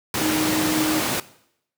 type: tone in noise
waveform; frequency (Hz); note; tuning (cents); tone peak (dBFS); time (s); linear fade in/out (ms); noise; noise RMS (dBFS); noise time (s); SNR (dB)
sine; 311.1; D#4; 0; -22; 0.21-1; 2; pink; -23; 0.14-1.2; -2
effects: noise-tail reverb RT60 0.7 s tail -18 dB re dry + high-pass 150 Hz 12 dB/octave